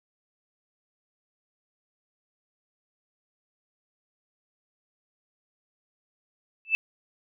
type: tone with exponential growth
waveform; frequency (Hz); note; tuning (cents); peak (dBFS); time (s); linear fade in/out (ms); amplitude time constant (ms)
sine; 2637; E7; 0; -15; 6.65-6.75; 0; 21
effects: none